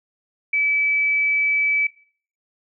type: tone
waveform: sine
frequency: 2300 Hz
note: D7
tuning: 37 cents flat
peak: -17 dBFS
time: 0.53-1.87 s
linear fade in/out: 5 ms
effects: noise-tail reverb RT60 0.5 s tail -19 dB re dry